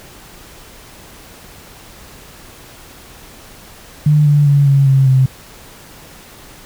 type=tone with pitch steps; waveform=sine; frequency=150 / 146.07 / 142.24 / 138.51 / 134.88 / 131.34 Hz; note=D3 / D3 / C#3 / C#3 / C#3 / C3; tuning=+37 / -9 / +45 / -1 / -47 / +7 cents; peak=-7 dBFS; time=4.06-5.26 s; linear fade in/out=5 ms; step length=200 ms; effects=pink hiss -39 dBFS RMS until 6.65 s